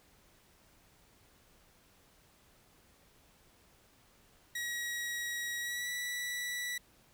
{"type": "tone with pitch glide", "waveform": "sawtooth", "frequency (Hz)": [1909, 1954.7], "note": ["A#6", "B6"], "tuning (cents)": [41, -18], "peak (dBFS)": -32, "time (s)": [4.55, 6.78], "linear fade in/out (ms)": 5, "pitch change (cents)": 41, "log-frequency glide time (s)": [5.6, 5.89], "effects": ["pink hiss -65 dBFS RMS until 7.13 s"]}